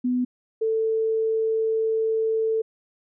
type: tone pair in turn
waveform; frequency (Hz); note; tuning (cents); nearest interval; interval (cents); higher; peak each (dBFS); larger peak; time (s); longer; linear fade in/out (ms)
sine; 249.2 / 444; B3 / A4; +16 / +16; minor seventh; 1000; second; -20; neither; 0.04-0.25 / 0.61-2.62; second; 10
effects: none